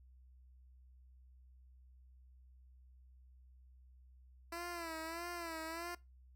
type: tone with vibrato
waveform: 10% pulse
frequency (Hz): 334.2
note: E4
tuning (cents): +24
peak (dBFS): -34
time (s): 4.52-5.95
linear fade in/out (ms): 5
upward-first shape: sine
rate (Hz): 1.6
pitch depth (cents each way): 79
effects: noise-tail reverb RT60 0.2 s tail -19 dB re dry + added 63 Hz sine -59 dBFS peak until 6.35 s